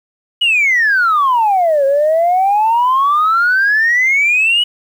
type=exponential two-way sweep; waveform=sine; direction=down then up; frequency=2960 to 539 to 2960 Hz; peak=-8 dBFS; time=0.41-4.64 s; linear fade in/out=10 ms; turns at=1.85 s; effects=tanh soft clip ceiling -6 dBFS + 7-bit